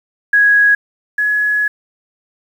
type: tone pair in turn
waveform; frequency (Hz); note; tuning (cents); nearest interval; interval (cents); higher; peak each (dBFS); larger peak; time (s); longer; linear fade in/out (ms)
sine; 1661.2 / 1688.3; G#6 / G#6; 0 / +28; unison; 28; second; -7 / -12; first; 0.33-0.75 / 1.18-1.68; second; 5
effects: 7-bit